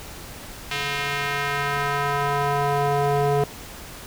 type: tone with band-pass filter sweep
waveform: square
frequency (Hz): 142.5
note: C#3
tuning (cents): +48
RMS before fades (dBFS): -23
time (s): 0.71-3.44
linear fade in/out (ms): 2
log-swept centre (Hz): 2800 to 540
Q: 1.3
effects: pink hiss -39 dBFS RMS until 4.06 s